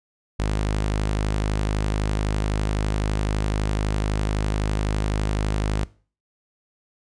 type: tone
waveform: sawtooth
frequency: 51.91 Hz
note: G#1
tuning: in tune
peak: -17 dBFS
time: 0.39-5.85 s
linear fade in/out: 10 ms
effects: noise-tail reverb RT60 0.4 s tail -21 dB re dry + resampled to 22050 Hz